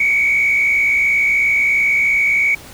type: tone with frequency modulation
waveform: sine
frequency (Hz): 2255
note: C#7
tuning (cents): +29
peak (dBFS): -11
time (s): 0-2.55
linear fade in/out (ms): 5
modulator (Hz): 62.9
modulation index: 1.1
effects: tanh soft clip ceiling -7 dBFS + pink hiss -38 dBFS RMS until 2.73 s